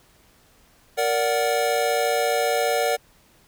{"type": "chord", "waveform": "square", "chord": "Bb augmented", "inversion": "none", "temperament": "equal with one note detuned", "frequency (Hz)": [466.2, 580.9, 740], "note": ["Bb4", "D5", "F#5"], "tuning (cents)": [0, -19, 0], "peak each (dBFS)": -25, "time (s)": [0.97, 2.97], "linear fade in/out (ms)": 20, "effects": ["pink hiss -57 dBFS RMS until 3.47 s"]}